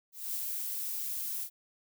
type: noise with ADSR envelope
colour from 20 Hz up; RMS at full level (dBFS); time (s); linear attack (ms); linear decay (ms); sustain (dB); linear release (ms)
violet; -34; 0.12-1.5; 230; 22; -2; 76
effects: none